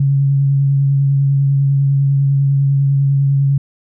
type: tone with vibrato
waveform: sine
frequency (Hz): 138.59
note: C#3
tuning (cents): 0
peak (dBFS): -10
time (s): 0-3.58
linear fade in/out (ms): 5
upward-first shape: triangle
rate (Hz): 10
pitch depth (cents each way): 20
effects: none